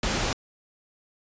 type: noise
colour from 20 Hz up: pink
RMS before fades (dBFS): -26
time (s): 0.03-0.33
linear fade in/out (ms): 2
effects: resampled to 16000 Hz